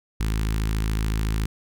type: tone with notch filter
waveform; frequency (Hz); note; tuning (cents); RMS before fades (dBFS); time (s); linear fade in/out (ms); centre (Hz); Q
sawtooth; 53.8; A1; -38; -24; 0.2-1.46; 5; 610; 0.65
effects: none